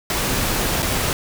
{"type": "noise with dropouts", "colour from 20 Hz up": "pink", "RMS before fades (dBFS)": -21, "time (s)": [0.1, 1.13], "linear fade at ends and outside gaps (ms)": 1, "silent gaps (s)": [0.822, 0.827], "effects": []}